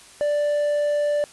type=tone; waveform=triangle; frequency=587.3 Hz; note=D5; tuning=in tune; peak=-17 dBFS; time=0.21-1.24 s; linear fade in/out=0 ms; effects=white hiss -47 dBFS RMS until 1.32 s + resampled to 24000 Hz